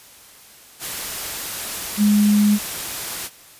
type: tone in noise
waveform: sine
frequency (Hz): 207.7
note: G#3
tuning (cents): 0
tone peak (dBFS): -12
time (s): 1.97-2.59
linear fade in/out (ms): 50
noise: white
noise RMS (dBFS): -28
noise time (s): 0.79-3.3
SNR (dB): +13
effects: white hiss -46 dBFS RMS until 3.59 s + resampled to 32000 Hz